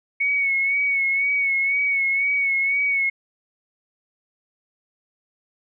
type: tone with vibrato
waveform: sine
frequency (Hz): 2217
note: C#7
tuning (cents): 0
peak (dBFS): -18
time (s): 0.2-3.1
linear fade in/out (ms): 10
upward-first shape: sine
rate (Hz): 2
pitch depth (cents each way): 40
effects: none